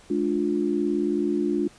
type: chord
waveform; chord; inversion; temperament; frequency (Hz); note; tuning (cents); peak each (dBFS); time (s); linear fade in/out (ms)
sine; D diminished; second; just; 211.4 / 293.7 / 352.4; Ab3 / D4 / F4; +31 / 0 / +16; -28 / -25 / -25; 0.1-1.68; 5
effects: pink hiss -52 dBFS RMS until 1.78 s + resampled to 22050 Hz